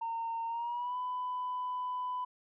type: tone with pitch glide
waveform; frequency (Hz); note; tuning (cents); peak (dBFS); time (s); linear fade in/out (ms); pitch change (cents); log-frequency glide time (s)
sine; 916 to 998.9; A#5 to B5; -31 to +19; -32; 0.01-2.25; 10; +150; 0.47-0.97
effects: tanh soft clip ceiling -30 dBFS